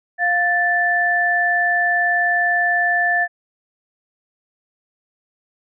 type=tone pair together; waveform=sine; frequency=701 / 1759.3 Hz; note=F5 / A6; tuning=+6 / -1 cents; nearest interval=octave + major third; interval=1593 cents; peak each=-20 / -16 dBFS; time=0.18-3.28 s; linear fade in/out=50 ms; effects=none